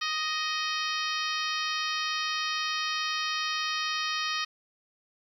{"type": "harmonic tone with a mistuned harmonic", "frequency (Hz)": 622.3, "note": "D#5", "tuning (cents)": 0, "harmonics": [2, 3, 4, 5, 6, 7, 8, 9], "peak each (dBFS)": [-33, -35, -36, -37, -38, -38, -39, -40], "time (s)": [0.01, 4.45], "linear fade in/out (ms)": 10, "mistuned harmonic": 4, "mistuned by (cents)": 23, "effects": ["10-bit"]}